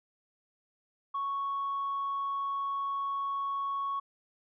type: tone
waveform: sine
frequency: 1108.7 Hz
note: C#6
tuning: in tune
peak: -29 dBFS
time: 1.14-4 s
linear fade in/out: 10 ms
effects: tanh soft clip ceiling -27 dBFS